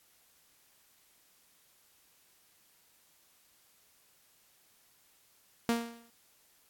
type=tone with exponential decay; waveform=sawtooth; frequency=233.3 Hz; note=A#3; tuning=2 cents sharp; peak=-21 dBFS; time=5.69-6.1 s; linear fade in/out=0 ms; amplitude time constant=88 ms; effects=white hiss -66 dBFS RMS until 6.69 s + AAC 64 kbps